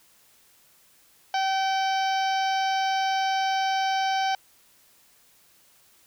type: harmonic tone with a mistuned harmonic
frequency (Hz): 770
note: G5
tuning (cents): -31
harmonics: 1 / 2 / 3 / 4 / 5 / 6 / 7 / 8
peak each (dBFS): -23 / -32 / -36 / -35 / -41 / -40 / -40 / -44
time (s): 1.34-4.35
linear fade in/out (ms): 2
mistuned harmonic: 8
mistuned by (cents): -53
effects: white hiss -59 dBFS RMS until 6.06 s